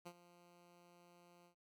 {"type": "tone with ADSR envelope", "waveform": "10% pulse", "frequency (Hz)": 174.61, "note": "F3", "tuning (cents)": 0, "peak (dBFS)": -40, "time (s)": [0.05, 1.55], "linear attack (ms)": 17, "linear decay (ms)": 60, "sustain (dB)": -16, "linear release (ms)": 98, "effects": []}